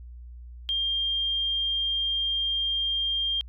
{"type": "tone", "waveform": "sine", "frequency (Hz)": 3200, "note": "G7", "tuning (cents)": 35, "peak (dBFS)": -24, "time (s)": [0.69, 3.41], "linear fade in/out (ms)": 0, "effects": ["added 60 Hz sine -40 dBFS peak until 3.48 s"]}